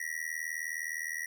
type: tone with amplitude modulation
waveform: square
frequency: 1919 Hz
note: A#6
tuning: 50 cents sharp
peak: -31 dBFS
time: 0-1.26 s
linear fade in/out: 5 ms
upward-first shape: sine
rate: 79.7 Hz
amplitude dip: 100%
effects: none